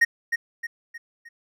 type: tone with echo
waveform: triangle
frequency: 1864.7 Hz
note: A#6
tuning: in tune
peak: -12 dBFS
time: 0.01-0.05 s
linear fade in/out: 10 ms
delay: 310 ms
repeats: 4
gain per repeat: -7 dB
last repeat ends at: 1.29 s
effects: none